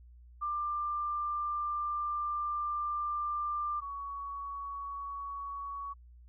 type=tone pair in turn; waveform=sine; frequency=1189 / 1122.3 Hz; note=D6 / C#6; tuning=+21 / +21 cents; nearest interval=minor second; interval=100 cents; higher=first; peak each=-31 / -37 dBFS; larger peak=first; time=0.41-3.81 / 3.81-5.94 s; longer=first; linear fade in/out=20 ms; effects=added 60 Hz sine -52 dBFS peak until 6.28 s